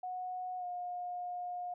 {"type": "tone with pitch glide", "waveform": "sine", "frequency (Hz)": [733, 714.6], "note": ["F#5", "F5"], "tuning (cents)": [-16, 40], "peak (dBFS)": -37, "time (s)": [0.03, 1.74], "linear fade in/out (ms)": 5, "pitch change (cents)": -44, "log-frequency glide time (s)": [0.58, 0.65], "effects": []}